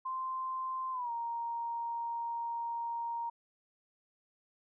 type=tone with pitch glide; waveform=sine; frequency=1042 to 933.7 Hz; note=C6 to A#5; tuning=-7 to +3 cents; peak=-34 dBFS; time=0.05-3.3 s; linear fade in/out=10 ms; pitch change=-190 cents; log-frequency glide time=0.92-1.11 s; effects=none